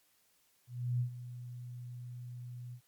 sine tone with ADSR envelope, 122.7 Hz, B2, 11 cents flat, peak -28 dBFS, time 0.67-2.81 s, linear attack 330 ms, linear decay 97 ms, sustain -14 dB, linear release 79 ms, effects white hiss -71 dBFS RMS until 2.87 s + MP3 96 kbps

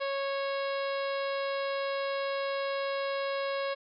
harmonic tone with a mistuned harmonic, 551 Hz, C#5, 11 cents flat, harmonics 1 / 2 / 3 / 4 / 5 / 6 / 7 / 8 / 9, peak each -31 / -37 / -41 / -43 / -45 / -47 / -48 / -49 / -50 dBFS, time 0-3.75 s, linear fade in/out 20 ms, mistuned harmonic 8, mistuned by -77 cents, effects none

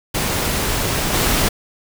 pink noise with level steps, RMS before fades -20 / -17 dBFS, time 0.14-1.49 s, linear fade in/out 10 ms, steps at 1.13 s, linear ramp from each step 10 ms, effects none

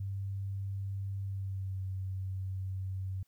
sine tone with pitch glide, 98 to 94.88 Hz, G2 to F#2, 0 to +44 cents, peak -34 dBFS, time 0-3.23 s, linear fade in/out 5 ms, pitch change -56 cents, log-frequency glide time 1.23-1.83 s, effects white hiss -75 dBFS RMS until 3.27 s

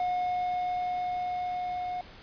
triangle tone with level ramp, 723 Hz, F#5, 40 cents flat, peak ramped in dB -24 to -29 dBFS, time 0-2.01 s, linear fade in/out 2 ms, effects pink hiss -50 dBFS RMS until 2.22 s + resampled to 11025 Hz

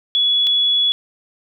sine tone pair in turn, 3390 / 3390 Hz, G#7 / G#7, +35 / +35 cents, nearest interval unison, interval 0 cents, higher neither, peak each -13 dBFS, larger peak neither, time 0.15-0.47 / 0.47-0.92 s, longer second, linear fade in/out 0 ms, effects none

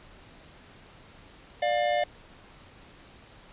square tone pair together, 592.6 / 709 Hz, D5 / F5, +15 / +26 cents, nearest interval minor third, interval 311 cents, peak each -27 dBFS, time 1.62-2.04 s, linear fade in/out 5 ms, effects pink hiss -52 dBFS RMS until 3.52 s + resampled to 8000 Hz

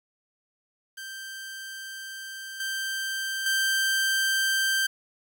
sawtooth tone with level steps, 1568 Hz, G6, in tune, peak -33 / -25 / -19 dBFS, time 0.97-4.87 s, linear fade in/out 10 ms, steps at 2.6 / 3.46 s, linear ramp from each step 2 ms, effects 9-bit

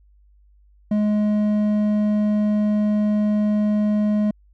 sine tone with hard clipping, 210 Hz, G#3, 19 cents sharp, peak -18 dBFS, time 0.91-4.31 s, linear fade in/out 5 ms, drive 6 dB, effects added 50 Hz sine -51 dBFS peak until 4.53 s

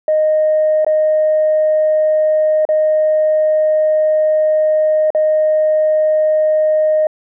sine tone with dropouts, 619 Hz, D#5, 9 cents flat, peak -9 dBFS, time 0.08-7.07 s, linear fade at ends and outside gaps 2 ms, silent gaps 0.847-0.865 / 2.652-2.689 / 5.104-5.148 s, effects tanh soft clip ceiling -6 dBFS

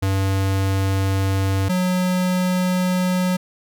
square tone pair in turn, 96.7 / 182.55 Hz, G2 / F#3, -23 / -23 cents, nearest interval major seventh, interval 1100 cents, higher second, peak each -18 dBFS, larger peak neither, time 0.02-1.69 / 1.69-3.37 s, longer second, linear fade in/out 10 ms, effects none

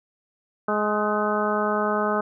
harmonic tone with a mistuned harmonic, 210 Hz, G#3, 19 cents sharp, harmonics 1 / 2 / 3 / 4 / 5 / 6 / 7, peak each -28 / -27 / -27 / -30 / -31 / -27 / -32 dBFS, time 0.68-2.21 s, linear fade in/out 5 ms, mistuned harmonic 7, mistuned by +44 cents, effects none

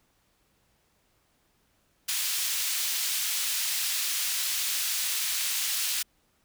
pink high-pass noise, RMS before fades -29 dBFS, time 2.08-6.03 s, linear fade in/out 10 ms, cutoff 3100 Hz, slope 12 dB/octave, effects pink hiss -69 dBFS RMS until 6.44 s

